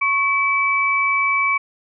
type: tone pair together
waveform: sine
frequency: 1102.5 / 2300 Hz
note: C#6 / D7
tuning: -10 / -37 cents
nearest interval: octave + minor second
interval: 1273 cents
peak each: -20 / -17 dBFS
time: 0.01-1.58 s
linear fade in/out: 10 ms
effects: none